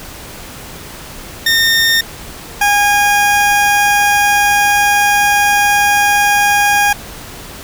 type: tone pair in turn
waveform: 20% pulse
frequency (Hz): 1827 / 817.8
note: A#6 / G#5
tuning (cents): -35 / -27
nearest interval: octave + major second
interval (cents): 1392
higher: first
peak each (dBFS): -4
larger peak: neither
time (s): 1.46-2.01 / 2.61-6.93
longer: second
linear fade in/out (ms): 5
effects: pink hiss -31 dBFS RMS until 7.63 s